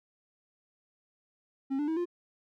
triangle tone with pitch steps, 270 / 294.4 / 321.1 / 350.1 Hz, C#4 / D4 / E4 / F4, -45 / +4 / -45 / +4 cents, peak -26 dBFS, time 1.7-2.056 s, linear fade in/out 20 ms, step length 89 ms, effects none

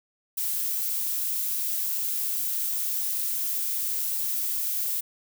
violet noise, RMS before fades -28 dBFS, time 0.37-5.01 s, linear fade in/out 10 ms, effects none

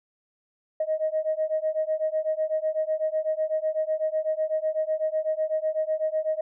sine beating tone pair, 622.3 / 630.3 Hz, D#5 / D#5, 0 / +22 cents, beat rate 8 Hz, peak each -26 dBFS, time 0.8-6.41 s, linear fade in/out 5 ms, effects tanh soft clip ceiling -16 dBFS

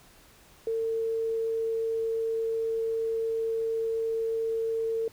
sine tone, 451.4 Hz, A4, 44 cents sharp, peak -26 dBFS, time 0.67-5.08 s, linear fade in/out 2 ms, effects pink hiss -56 dBFS RMS until 5.12 s

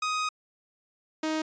sawtooth tone pair in turn, 1252 / 313.6 Hz, D#6 / D#4, +10 / +14 cents, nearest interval 2 octaves, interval 2396 cents, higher first, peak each -23 dBFS, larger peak neither, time 0.02-0.29 / 1.23-1.42 s, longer first, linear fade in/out 5 ms, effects resampled to 16000 Hz

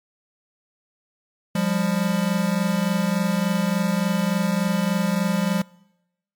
square tone pair together, 176.56 / 200 Hz, F3 / G3, +19 / +35 cents, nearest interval major second, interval 216 cents, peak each -23 dBFS, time 1.55-5.62 s, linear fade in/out 5 ms, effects noise-tail reverb RT60 0.9 s tail -24 dB re dry + MP3 96 kbps

